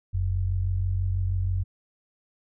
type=tone pair together; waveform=sine; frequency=46.33 / 92.5 Hz; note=F#1 / F#2; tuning=+3 / 0 cents; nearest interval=octave; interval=1197 cents; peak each=-28 / -24 dBFS; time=0.13-1.64 s; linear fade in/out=20 ms; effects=none